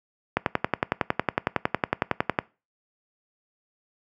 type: click train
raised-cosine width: 0.5 ms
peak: -5 dBFS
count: 23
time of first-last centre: 0.37-2.388 s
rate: 10.9 Hz
effects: noise-tail reverb RT60 0.3 s tail -22 dB re dry + high-pass 100 Hz 12 dB/octave